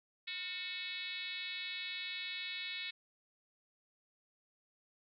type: tone with frequency modulation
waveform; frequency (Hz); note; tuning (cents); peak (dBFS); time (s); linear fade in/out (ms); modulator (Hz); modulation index
sine; 2994; F#7; +20; -39; 0.27-2.91; 10; 393; 2.8
effects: none